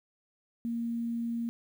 sine tone with quantisation, 233.1 Hz, A#3, in tune, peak -30 dBFS, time 0.65-1.49 s, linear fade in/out 0 ms, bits 10, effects none

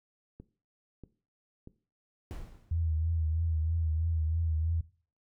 click train, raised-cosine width 3 ms, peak -33 dBFS, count 4, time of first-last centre 0.4-2.311 s, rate 1.57 Hz
brown noise with exponential decay, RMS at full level -38 dBFS, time 2.31-2.91 s, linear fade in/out 0 ms, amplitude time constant 130 ms
sine tone with vibrato, 80.8 Hz, E2, 34 cents flat, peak -27 dBFS, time 2.71-4.81 s, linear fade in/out 5 ms, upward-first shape triangle, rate 3.1 Hz, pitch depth 68 cents each way
effects noise-tail reverb RT60 0.4 s tail -17 dB re dry

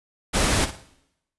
pink noise with echo, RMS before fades -21 dBFS, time 0.33-0.66 s, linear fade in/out 20 ms, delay 57 ms, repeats 3, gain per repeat -12 dB, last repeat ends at 0.831 s, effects noise-tail reverb RT60 0.8 s tail -17 dB re dry + resampled to 24000 Hz

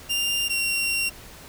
sawtooth tone pair in turn, 2794 / 2751 Hz, F7 / F7, 0 / -27 cents, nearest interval unison, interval 27 cents, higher first, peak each -19 dBFS, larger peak neither, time 0.09-0.49 / 0.49-1.1 s, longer second, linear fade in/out 20 ms, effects pink hiss -44 dBFS RMS until 1.48 s

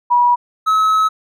sine / triangle tone pair in turn, 969 / 1287.3 Hz, B5 / E6, -33 / -41 cents, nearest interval perfect fourth, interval 492 cents, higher second, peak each -9 dBFS, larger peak neither, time 0.1-0.36 / 0.66-1.09 s, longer second, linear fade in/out 20 ms, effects none

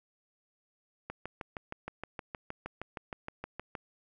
click train, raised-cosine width 0.5 ms, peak -23 dBFS, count 18, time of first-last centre 1.1-3.752 s, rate 6.41 Hz, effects none

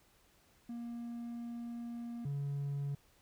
triangle tone pair in turn, 235.9 / 141.41 Hz, A#3 / C#3, +21 / +35 cents, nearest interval major sixth, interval 886 cents, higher first, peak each -38 / -32 dBFS, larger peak second, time 0.69-2.25 / 2.25-2.95 s, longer first, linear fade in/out 5 ms, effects tanh soft clip ceiling -29 dBFS + pink hiss -68 dBFS RMS until 3.21 s

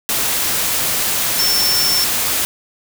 sine tone in noise, 5390 Hz, E8, 38 cents sharp, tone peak -15 dBFS, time 1.39-2.04 s, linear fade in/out 0 ms, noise white, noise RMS -18 dBFS, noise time 0.09-2.45 s, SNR 0 dB, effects none

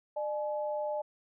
sine tone pair together, 601 / 849.9 Hz, D5 / G#5, +40 / +40 cents, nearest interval tritone, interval 600 cents, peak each -32 / -37 dBFS, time 0.16-1.02 s, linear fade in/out 10 ms, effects none

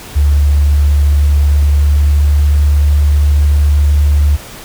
sine tone with pitch glide, 72.4 to 73.03 Hz, D2 to D2, -24 to -9 cents, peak -6 dBFS, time 0.15-4.37 s, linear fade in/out 20 ms, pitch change +15 cents, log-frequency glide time 1.38-2.62 s, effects pink hiss -31 dBFS RMS until 4.64 s

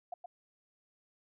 sine tone with echo, 708 Hz, F5, 23 cents sharp, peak -37 dBFS, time 0.12-0.14 s, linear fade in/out 5 ms, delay 120 ms, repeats 1, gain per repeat -5 dB, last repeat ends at 0.26 s, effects none

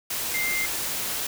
sine tone in noise, 2098 Hz, C7, 4 cents sharp, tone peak -25 dBFS, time 0.34-0.66 s, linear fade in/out 5 ms, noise white, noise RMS -29 dBFS, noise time 0.1-1.27 s, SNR +1 dB, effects none

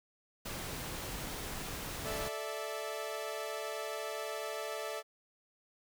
pink noise, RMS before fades -41 dBFS, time 0.45-2.29 s, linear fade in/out 10 ms
sawtooth chord, A suspended fourth, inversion none, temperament equal with one note detuned, 437 / 587.3 / 659.3 Hz, A4 / D5 / E5, -12 / 0 / 0 cents, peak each -38 dBFS, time 2.03-5.03 s, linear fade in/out 50 ms
effects none

